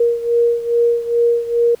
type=beating tone pair; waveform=sine; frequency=470.4 / 472.8 Hz; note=A#4 / A#4; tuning=+16 / +24 cents; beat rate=2.4 Hz; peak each=-14 / -18 dBFS; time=0-1.75 s; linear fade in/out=5 ms; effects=pink hiss -48 dBFS RMS until 1.8 s